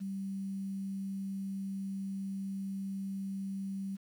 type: tone with quantisation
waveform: sine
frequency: 194.6 Hz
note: G3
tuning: 12 cents flat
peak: -35 dBFS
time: 0-3.97 s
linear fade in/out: 20 ms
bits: 10
effects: none